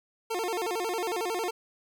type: tone with vibrato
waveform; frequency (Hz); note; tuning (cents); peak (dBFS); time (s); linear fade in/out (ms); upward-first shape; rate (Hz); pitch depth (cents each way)
25% pulse; 402.2; G4; +44; -25; 0.3-1.51; 10; square; 11; 200
effects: none